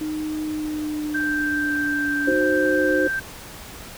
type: tone with pitch glide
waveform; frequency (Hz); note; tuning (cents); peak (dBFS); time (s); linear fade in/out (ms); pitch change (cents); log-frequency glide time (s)
sine; 308.2 to 289.2; D#4 to D4; -16 to -27; -24; 0.01-2.32; 2; -111; 0.44-2.19
type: tone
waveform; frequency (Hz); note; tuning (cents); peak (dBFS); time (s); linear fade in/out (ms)
sine; 1568; G6; 0; -22; 1.14-3.2; 10
type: chord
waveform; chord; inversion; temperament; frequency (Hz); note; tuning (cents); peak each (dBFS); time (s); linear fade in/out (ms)
sine; C diminished; first; equal with one note detuned; 304.5 / 370 / 523.3; Eb4 / Gb4 / C5; -37 / 0 / 0; -22 / -24 / -21; 2.27-3.08; 10
effects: pink hiss -39 dBFS RMS until 3.97 s